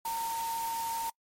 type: tone in noise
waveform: sine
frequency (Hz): 915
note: A#5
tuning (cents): -32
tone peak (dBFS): -31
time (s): 0.05-1.1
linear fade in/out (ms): 5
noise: white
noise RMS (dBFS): -41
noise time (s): 0.05-1.1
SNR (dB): +7
effects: noise-tail reverb RT60 0.1 s tail -25 dB re dry + MP3 64 kbps